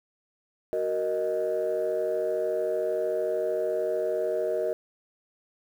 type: chord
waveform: sine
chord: D# minor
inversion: first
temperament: just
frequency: 373.4 / 466.7 / 622.3 Hz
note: F#4 / A#4 / D#5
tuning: +16 / +2 / 0 cents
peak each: -30 / -28 / -27 dBFS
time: 0.73-4.73 s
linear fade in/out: 0 ms
effects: tanh soft clip ceiling -19 dBFS + 9-bit